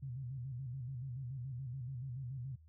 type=tone with vibrato; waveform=sine; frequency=128.4 Hz; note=C3; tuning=32 cents flat; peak=-40 dBFS; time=0.02-2.56 s; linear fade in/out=10 ms; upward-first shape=square; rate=7 Hz; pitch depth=99 cents each way; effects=added 79 Hz sine -58 dBFS peak until 2.68 s